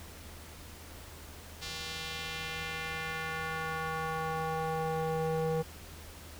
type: tone with band-pass filter sweep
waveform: square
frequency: 160 Hz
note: D#3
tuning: 49 cents sharp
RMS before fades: -35 dBFS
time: 1.61-5.63 s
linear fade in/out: 20 ms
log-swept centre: 4500 to 470 Hz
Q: 1.4
effects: added 79 Hz sine -50 dBFS peak until 6.39 s + pink hiss -50 dBFS RMS until 6.39 s